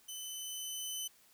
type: tone with level ramp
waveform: 15% pulse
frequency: 3027 Hz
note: F#7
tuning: 39 cents sharp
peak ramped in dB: -35 to -30 dBFS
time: 0.08-1.08 s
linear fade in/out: 10 ms
effects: white hiss -65 dBFS RMS until 1.33 s